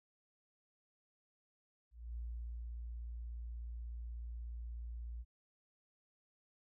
sine tone with ADSR envelope, 58.27 Hz, A#1, in tune, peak -40 dBFS, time 1.91-5.25 s, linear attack 250 ms, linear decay 480 ms, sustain -2 dB, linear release 44 ms, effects none

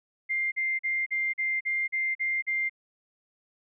sine tone bursts, 2100 Hz, C7, 6 cents sharp, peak -25 dBFS, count 9, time 0.29-2.696 s, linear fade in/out 20 ms, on 230 ms, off 42 ms, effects none

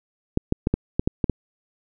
clicks, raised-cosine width 3 ms, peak -6 dBFS, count 8, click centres 0.374 / 0.524 / 0.671 / 0.74 / 0.995 / 1.075 / 1.242 / 1.297 s, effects none

